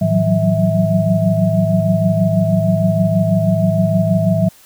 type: tone cluster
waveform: sine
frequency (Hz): 109.2 / 160.4 / 179.4 / 185.7 / 650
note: A2 / E3 / F3 / F#3 / E5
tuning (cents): -13 / -47 / +47 / +7 / -24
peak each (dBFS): -18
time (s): 0.01-4.49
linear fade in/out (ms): 10
effects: white hiss -46 dBFS RMS until 4.65 s